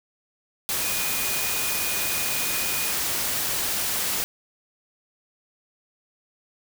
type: tone in noise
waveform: sine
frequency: 2466 Hz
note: D#7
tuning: 16 cents flat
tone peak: -33 dBFS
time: 0.82-2.92 s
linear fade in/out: 0 ms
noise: white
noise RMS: -26 dBFS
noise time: 0.69-4.24 s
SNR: -10 dB
effects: none